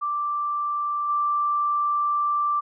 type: tone with level steps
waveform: sine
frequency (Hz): 1174.7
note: D6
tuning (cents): 0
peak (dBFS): -23 / -20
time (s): 0.01-2.61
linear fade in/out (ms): 20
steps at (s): 1.08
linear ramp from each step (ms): 20
effects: none